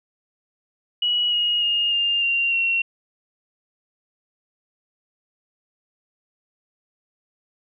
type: tone with pitch steps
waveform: sine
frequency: 2920 / 2881 / 2843 / 2806 / 2769 / 2732 Hz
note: F#7 / F#7 / F7 / F7 / F7 / F7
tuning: -24 / -47 / +30 / +8 / -15 / -39 cents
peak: -18 dBFS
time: 1.02-2.82 s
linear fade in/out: 5 ms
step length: 300 ms
effects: none